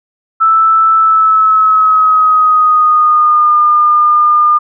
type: tone with pitch glide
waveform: sine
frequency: 1318.5 to 1209.1 Hz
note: E6 to D#6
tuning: 0 to -50 cents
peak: -5 dBFS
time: 0.4-4.59 s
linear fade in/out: 20 ms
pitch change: -150 cents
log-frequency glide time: 0.96-3.57 s
effects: none